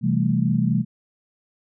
sine chord, A minor seventh, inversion first, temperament equal with one note detuned, 128.71 / 164.81 / 196 / 220 Hz, C3 / E3 / G3 / A3, -28 / 0 / 0 / 0 cents, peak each -23 dBFS, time 0.01-0.85 s, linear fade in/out 50 ms, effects none

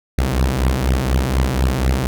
sawtooth beating tone pair, 62.7 / 66.8 Hz, B1 / C2, +27 / +36 cents, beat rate 4.1 Hz, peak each -14 dBFS, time 0.18-2.07 s, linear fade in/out 0 ms, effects none

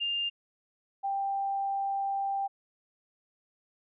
sine tone pair in turn, 2804 / 788.6 Hz, F7 / G5, +6 / +10 cents, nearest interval octave + minor seventh, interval 2196 cents, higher first, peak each -28 dBFS, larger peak neither, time 0-0.3 / 1.03-2.48 s, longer second, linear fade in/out 20 ms, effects none

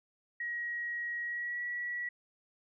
sine tone with pitch glide, 1900 to 1935.4 Hz, A#6 to B6, +33 to -36 cents, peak -34 dBFS, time 0.4-2.09 s, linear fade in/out 5 ms, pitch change +31 cents, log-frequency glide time 1.24-1.62 s, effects none

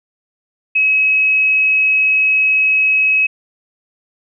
sine tone, 2559 Hz, D#7, 48 cents sharp, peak -10 dBFS, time 0.75-3.27 s, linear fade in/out 10 ms, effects none

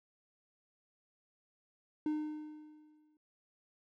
triangle tone with exponential decay, 304.7 Hz, D#4, 36 cents flat, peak -28 dBFS, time 2.06-3.17 s, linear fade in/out 2 ms, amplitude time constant 240 ms, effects none

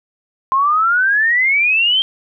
sine exponential sweep, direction up, 1046.5 to 3185 Hz, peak -11 dBFS, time 0.52-2.02 s, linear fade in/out 0 ms, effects none

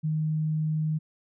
sine tone, 155.5 Hz, D#3, 1 cent flat, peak -24 dBFS, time 0.03-0.99 s, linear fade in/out 20 ms, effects none

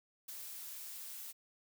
blue noise with ADSR envelope, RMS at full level -45 dBFS, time 0.28-1.33 s, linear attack 8 ms, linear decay 23 ms, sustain -2 dB, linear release 26 ms, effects none

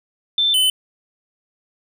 sine / square tone pair in turn, 3549 / 3031 Hz, A7 / F#7, +14 / +41 cents, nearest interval minor third, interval 273 cents, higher first, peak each -14 dBFS, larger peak neither, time 0.38-0.54 / 0.54-0.7 s, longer neither, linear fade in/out 2 ms, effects none

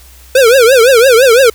square tone with vibrato, 493.9 Hz, B4, in tune, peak -4 dBFS, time 0.35-1.5 s, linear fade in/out 5 ms, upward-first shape triangle, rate 5.9 Hz, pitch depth 220 cents each way, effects added 63 Hz sine -37 dBFS peak until 1.54 s + white hiss -41 dBFS RMS until 1.54 s

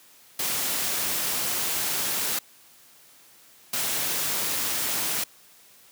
white noise bursts at uneven times, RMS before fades -27 dBFS, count 2, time 0.39-2.39 / 3.73-5.24 s, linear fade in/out 5 ms, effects white hiss -54 dBFS RMS until 5.91 s + high-pass 100 Hz 12 dB/octave

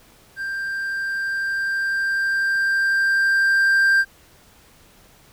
triangle tone with level ramp, 1583 Hz, G6, 17 cents sharp, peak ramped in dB -23 to -11 dBFS, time 0.36-4.05 s, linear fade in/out 50 ms, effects pink hiss -52 dBFS RMS until 5.32 s

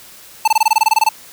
square tone bursts, 880 Hz, A5, in tune, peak -9 dBFS, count 13, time 0.45-1.09 s, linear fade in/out 5 ms, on 28 ms, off 23 ms, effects white hiss -40 dBFS RMS until 1.32 s

